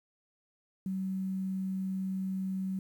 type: tone with quantisation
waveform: sine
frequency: 189.9 Hz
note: F#3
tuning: 45 cents sharp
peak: -31 dBFS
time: 0.86-2.79 s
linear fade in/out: 2 ms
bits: 10
effects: none